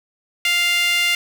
sawtooth tone with high-pass filter, 698.5 Hz, F5, in tune, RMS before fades -18 dBFS, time 0.45-1.15 s, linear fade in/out 2 ms, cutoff 2400 Hz, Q 6, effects 7-bit

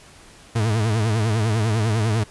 40% pulse tone with vibrato, 109.7 Hz, A2, 5 cents flat, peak -17 dBFS, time 0.55-2.24 s, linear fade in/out 10 ms, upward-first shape triangle, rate 10 Hz, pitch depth 130 cents each way, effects pink hiss -47 dBFS RMS until 2.3 s + resampled to 24000 Hz

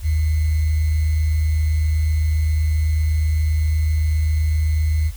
sine tone with sample-and-hold, 77.78 Hz, D#2, in tune, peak -15 dBFS, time 0.02-5.12 s, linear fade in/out 50 ms, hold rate 2100 Hz, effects added 50 Hz sine -31 dBFS peak until 5.16 s + white hiss -46 dBFS RMS until 5.16 s

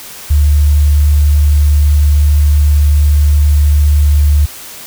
sine tone, 73.42 Hz, D2, in tune, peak -5 dBFS, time 0.3-4.46 s, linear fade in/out 10 ms, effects white hiss -30 dBFS RMS until 4.86 s

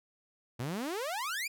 sawtooth exponential sweep, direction up, 112.4 to 2499 Hz, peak -30 dBFS, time 0.59-1.48 s, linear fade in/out 10 ms, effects none

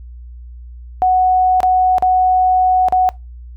sine tone with dropouts, 740 Hz, F#5, in tune, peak -9 dBFS, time 1.02-3.09 s, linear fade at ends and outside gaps 0 ms, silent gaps 1.604-1.631 / 1.983-2.024 / 2.885-2.924 s, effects noise-tail reverb RT60 0.2 s tail -22 dB re dry + added 60 Hz sine -31 dBFS peak until 3.56 s

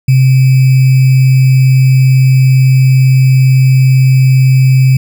sine tone with sample-and-hold, 131.1 Hz, C3, 4 cents sharp, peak -3 dBFS, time 0.08-4.97 s, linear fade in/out 5 ms, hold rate 2450 Hz, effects none

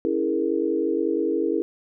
sine chord, A# half-diminished seventh, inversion first, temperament equal with one note detuned, 280.7 / 329.6 / 415.3 / 466.2 Hz, C#4 / E4 / G#4 / A#4, +22 / 0 / 0 / 0 cents, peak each -29 / -24 / -26 / -27 dBFS, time 0.05-1.62 s, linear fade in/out 0 ms, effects none

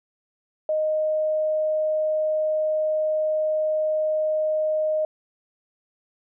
sine tone, 620 Hz, D#5, 6 cents flat, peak -20 dBFS, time 0.69-5.05 s, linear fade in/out 2 ms, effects none

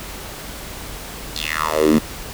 10% pulse tone with high-pass filter sweep, 77.78 Hz, D#2, in tune, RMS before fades -18 dBFS, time 1.35-1.99 s, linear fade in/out 10 ms, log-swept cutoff 4400 to 190 Hz, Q 4.4, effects added 50 Hz sine -38 dBFS peak until 2.33 s + pink hiss -33 dBFS RMS until 2.33 s

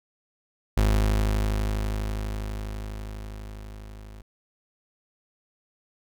35% pulse tone with level ramp, 52.2 Hz, G#1, 10 cents sharp, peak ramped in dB -16 to -40 dBFS, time 0.77-4.22 s, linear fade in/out 5 ms, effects none

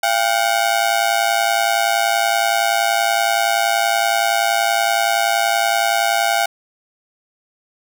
sawtooth ring-modulated tone, 740 Hz, F#5, in tune, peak -8 dBFS, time 0.03-6.46 s, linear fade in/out 5 ms, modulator 55.3 Hz, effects none

